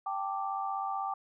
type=chord; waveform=sine; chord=G suspended second; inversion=none; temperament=equal; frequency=784 / 880 / 1174.7 Hz; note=G5 / A5 / D6; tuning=0 / 0 / 0 cents; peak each=-34 / -39 / -36 dBFS; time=0.06-1.14 s; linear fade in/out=5 ms; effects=none